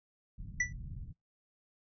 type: low-pass noise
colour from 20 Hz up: pink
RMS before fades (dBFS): -44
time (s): 0.38-1.13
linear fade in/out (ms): 10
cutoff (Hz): 160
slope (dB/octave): 24
type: tone with exponential decay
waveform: square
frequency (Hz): 1970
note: B6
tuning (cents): -5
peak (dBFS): -25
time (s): 0.6-0.73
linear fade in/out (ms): 5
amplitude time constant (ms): 28
effects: noise-tail reverb RT60 0.2 s tail -26 dB re dry + resampled to 16000 Hz